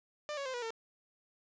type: tone with pitch steps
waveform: sawtooth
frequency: 597 / 557 / 519.7 / 484.9 / 452.4 Hz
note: D5 / C#5 / C5 / B4 / A4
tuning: +28 / +8 / -12 / -32 / +48 cents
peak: -33 dBFS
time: 0.29-0.705 s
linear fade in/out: 0 ms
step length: 83 ms
effects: resampled to 16000 Hz + 10-bit